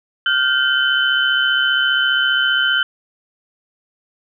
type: tone cluster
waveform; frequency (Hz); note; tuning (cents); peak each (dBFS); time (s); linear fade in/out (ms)
sine; 1412 / 1547 / 3043; F6 / G6 / F#7; +19 / -23 / +48; -18; 0.26-2.83; 2
effects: none